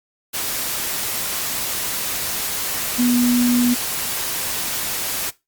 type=tone in noise; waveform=sine; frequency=243.8 Hz; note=B3; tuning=22 cents flat; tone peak=-14 dBFS; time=2.98-3.75 s; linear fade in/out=20 ms; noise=white; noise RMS=-24 dBFS; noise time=0.33-5.31 s; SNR=+7 dB; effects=noise-tail reverb RT60 0.2 s tail -18 dB re dry + Opus 48 kbps